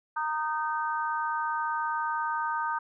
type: harmonic tone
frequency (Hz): 308.3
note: D#4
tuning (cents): -16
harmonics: 3 / 4 / 5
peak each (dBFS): -30 / -32 / -34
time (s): 0.16-2.79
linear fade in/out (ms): 10
effects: none